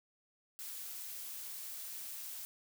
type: noise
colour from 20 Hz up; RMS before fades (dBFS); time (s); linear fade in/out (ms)
blue; -45; 0.59-2.45; 0
effects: none